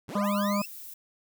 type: linear sweep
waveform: 20% pulse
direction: up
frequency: 68.3 to 2712 Hz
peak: -32 dBFS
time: 0.08-0.66 s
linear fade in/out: 10 ms
type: harmonic tone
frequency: 203.2 Hz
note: G#3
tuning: 38 cents flat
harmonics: 1 / 3 / 5 / 6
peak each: -26 / -31 / -33 / -34 dBFS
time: 0.15-0.62 s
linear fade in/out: 5 ms
type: noise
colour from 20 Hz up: violet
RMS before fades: -43 dBFS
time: 0.24-0.94 s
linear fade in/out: 5 ms
effects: none